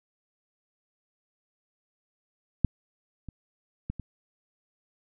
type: clicks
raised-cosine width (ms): 5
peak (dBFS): -8 / -27 / -19 / -24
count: 4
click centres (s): 2.647 / 3.287 / 3.9 / 3.997
effects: none